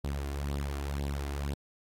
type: tone with flanger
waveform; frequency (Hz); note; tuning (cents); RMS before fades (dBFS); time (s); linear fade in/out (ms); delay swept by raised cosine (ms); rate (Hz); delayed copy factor
sawtooth; 70.6; C#2; +32; -34; 0.04-1.54; 5; 0.22 to 2.92; 2; +0.55
effects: AAC 48 kbps